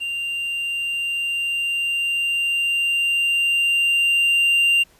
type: tone with level ramp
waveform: triangle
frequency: 2783 Hz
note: F7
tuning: 7 cents flat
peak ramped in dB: -22 to -12 dBFS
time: 0-4.84 s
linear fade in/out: 20 ms
effects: pink hiss -55 dBFS RMS until 4.99 s + resampled to 32000 Hz